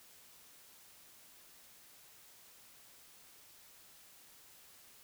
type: silence
effects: white hiss -60 dBFS RMS until 5.03 s